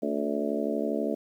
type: harmonic tone with a mistuned harmonic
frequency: 72.3 Hz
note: D2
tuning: 27 cents flat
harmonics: 3 / 4 / 5 / 6 / 7 / 8 / 9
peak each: -32 / -32 / -35 / -33 / -41 / -34 / -35 dBFS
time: 0.02-1.15 s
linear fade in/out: 10 ms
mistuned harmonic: 3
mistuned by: +50 cents
effects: 10-bit